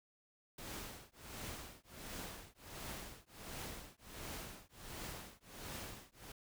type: noise with tremolo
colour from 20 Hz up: pink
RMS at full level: -45 dBFS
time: 0.58-6.32 s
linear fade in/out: 5 ms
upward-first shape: triangle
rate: 1.4 Hz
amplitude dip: 100%
effects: none